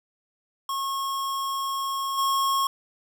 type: tone with level steps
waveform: square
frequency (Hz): 1089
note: C#6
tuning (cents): -31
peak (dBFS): -27 / -22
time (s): 0.69-2.67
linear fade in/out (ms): 2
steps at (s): 2.17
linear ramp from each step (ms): 20
effects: none